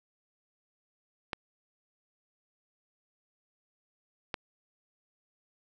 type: clicks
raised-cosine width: 0.3 ms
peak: -16 / -16 dBFS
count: 2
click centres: 1.332 / 4.342 s
effects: none